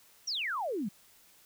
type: exponential sweep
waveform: sine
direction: down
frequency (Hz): 6010 to 180.6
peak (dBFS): -31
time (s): 0.27-0.89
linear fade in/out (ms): 10
effects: white hiss -61 dBFS RMS until 1.45 s